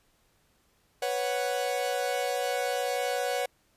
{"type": "chord", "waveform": "45% pulse", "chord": "B suspended second", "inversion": "none", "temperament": "equal", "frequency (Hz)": [493.9, 554.4, 740], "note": ["B4", "C#5", "F#5"], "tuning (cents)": [0, 0, 0], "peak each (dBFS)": -32, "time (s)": [1.02, 3.46], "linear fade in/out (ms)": 5, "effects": ["pink hiss -68 dBFS RMS until 3.76 s", "resampled to 32000 Hz"]}